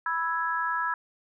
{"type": "chord", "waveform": "sine", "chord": "E major", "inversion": "second", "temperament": "equal", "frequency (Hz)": [987.8, 1318.5, 1661.2], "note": ["B5", "E6", "G#6"], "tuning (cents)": [0, 0, 0], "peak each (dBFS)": [-30, -30, -30], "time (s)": [0.06, 0.94], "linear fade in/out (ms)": 2, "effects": []}